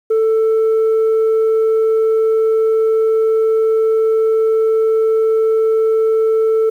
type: tone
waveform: sine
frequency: 442.8 Hz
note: A4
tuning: 11 cents sharp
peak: -8 dBFS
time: 0.1-6.7 s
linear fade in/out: 10 ms
effects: tanh soft clip ceiling -10 dBFS + 8-bit